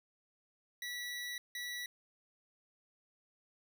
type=tone bursts at uneven times; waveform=25% pulse; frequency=1949 Hz; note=B6; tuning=23 cents flat; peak=-36 dBFS; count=2; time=0.82-1.38 / 1.55-1.86 s; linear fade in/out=2 ms; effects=none